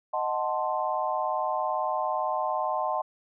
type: chord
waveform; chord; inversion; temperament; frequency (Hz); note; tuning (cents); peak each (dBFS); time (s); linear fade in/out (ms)
sine; D# diminished seventh; none; equal; 622.3 / 740 / 880 / 1046.5; D#5 / F#5 / A5 / C6; 0 / 0 / 0 / 0; -31; 0.13-3.02; 10
effects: none